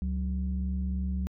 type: tone pair together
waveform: sine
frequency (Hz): 69.9 / 186.61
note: C#2 / F#3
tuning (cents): +15 / +15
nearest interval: octave + perfect fourth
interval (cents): 1700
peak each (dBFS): -28 / -32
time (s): 0.02-1.27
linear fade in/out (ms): 0
effects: tanh soft clip ceiling -21 dBFS